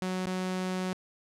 sawtooth tone with dropouts, 185 Hz, F#3, in tune, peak -26 dBFS, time 0.02-0.93 s, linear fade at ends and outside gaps 0 ms, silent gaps 0.258-0.269 s, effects low-pass 9000 Hz 12 dB/octave

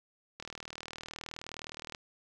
click train, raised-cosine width 0.2 ms, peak -24 dBFS, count 62, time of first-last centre 0.4-1.948 s, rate 39.4 Hz, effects none

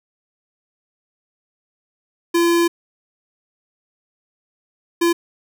square tone bursts at uneven times, 340.9 Hz, F4, 42 cents flat, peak -14 dBFS, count 2, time 2.34-2.68 / 5.01-5.13 s, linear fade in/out 10 ms, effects none

